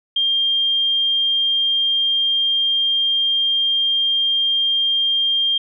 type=tone; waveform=sine; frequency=3200 Hz; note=G7; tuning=35 cents sharp; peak=-15 dBFS; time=0.16-5.58 s; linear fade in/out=5 ms; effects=none